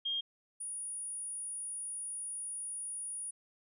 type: tone pair in turn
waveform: sine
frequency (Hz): 3225 / 9664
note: G7 / D9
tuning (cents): +48 / +48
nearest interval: octave + perfect fifth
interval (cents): 1900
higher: second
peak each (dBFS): -32 / -38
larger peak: first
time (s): 0.05-0.21 / 0.6-3.31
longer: second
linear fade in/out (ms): 10
effects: none